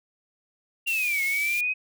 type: linear two-way sweep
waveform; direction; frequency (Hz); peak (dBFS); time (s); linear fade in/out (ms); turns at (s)
sine; down then up; 2794 to 2152 to 2541; -23; 0.86-1.74; 20; 1.23
type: high-pass noise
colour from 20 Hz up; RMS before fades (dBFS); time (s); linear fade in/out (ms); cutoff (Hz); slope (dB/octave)
white; -36; 0.87-1.61; 5; 2000; 48
effects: none